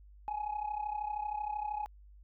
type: tone with amplitude modulation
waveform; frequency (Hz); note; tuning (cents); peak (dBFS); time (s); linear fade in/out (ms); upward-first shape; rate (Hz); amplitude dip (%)
sine; 840; G#5; +19; -29; 0.28-1.86; 0; sine; 32.9; 80
effects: tanh soft clip ceiling -29 dBFS + added 50 Hz sine -53 dBFS peak until 2.23 s